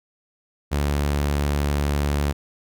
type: tone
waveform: sawtooth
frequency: 72.2 Hz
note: D2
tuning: 29 cents flat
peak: -16 dBFS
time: 0.71-2.33 s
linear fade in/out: 20 ms
effects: none